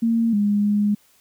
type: tone with pitch steps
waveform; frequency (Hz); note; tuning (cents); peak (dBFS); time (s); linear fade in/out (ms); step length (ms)
sine; 229.4 / 205.4 / 206.7; A#3 / G#3 / G#3; -28 / -19 / -8; -16; 0.02-0.95; 10; 310
effects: white hiss -58 dBFS RMS until 1.2 s